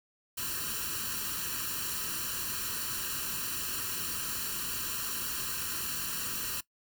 white noise with comb filter, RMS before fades -35 dBFS, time 0.37-6.61 s, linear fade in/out 10 ms, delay 0.7 ms, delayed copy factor +0.85, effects noise-tail reverb RT60 0.1 s tail -20 dB re dry

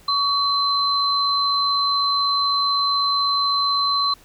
sine tone pair together, 1131 / 4074 Hz, C#6 / C8, +34 / -47 cents, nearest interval octave + minor seventh, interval 2219 cents, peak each -20 dBFS, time 0.08-4.14 s, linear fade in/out 5 ms, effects pink hiss -51 dBFS RMS until 4.24 s

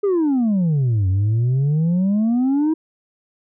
sine exponential two-way sweep, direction down then up, 418.5 to 91.8 to 323.7 Hz, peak -12 dBFS, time 0.03-2.74 s, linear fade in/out 10 ms, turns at 1.08 s, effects tanh soft clip ceiling -14 dBFS

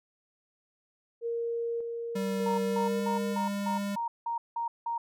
sine tone with tremolo, 466.2 Hz, A#4, in tune, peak -29 dBFS, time 1.21-3.37 s, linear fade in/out 50 ms, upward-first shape square, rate 0.84 Hz, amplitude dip 35%
square tone with pitch glide, 194.2 to 201 Hz, G3 to G3, -16 to +44 cents, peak -31 dBFS, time 2.15-3.96 s, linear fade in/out 10 ms, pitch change +60 cents, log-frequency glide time 2.65-3.08 s
sine tone bursts, 932.3 Hz, A#5, in tune, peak -29 dBFS, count 9, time 2.46-4.98 s, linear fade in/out 5 ms, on 120 ms, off 180 ms
effects none

